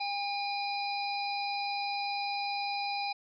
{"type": "harmonic tone with a mistuned harmonic", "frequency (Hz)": 809, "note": "G#5", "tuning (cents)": -46, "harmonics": [1, 3, 5, 6], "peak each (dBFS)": [-33, -38, -40, -41], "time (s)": [0, 3.13], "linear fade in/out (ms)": 10, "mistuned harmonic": 6, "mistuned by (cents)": 26, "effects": []}